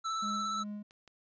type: tone with vibrato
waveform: square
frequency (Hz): 1318.5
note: E6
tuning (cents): 0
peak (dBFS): -33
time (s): 0.04-0.64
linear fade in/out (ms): 20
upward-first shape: sine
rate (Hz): 17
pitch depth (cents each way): 20
type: tone with tremolo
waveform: triangle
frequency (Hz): 207.7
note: G#3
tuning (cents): 0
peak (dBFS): -35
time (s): 0.22-0.83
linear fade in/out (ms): 10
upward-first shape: sine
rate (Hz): 2.6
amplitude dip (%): 65
type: clicks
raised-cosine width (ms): 0.2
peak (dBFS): -41 / -37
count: 2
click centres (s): 0.909 / 1.077
effects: resampled to 16000 Hz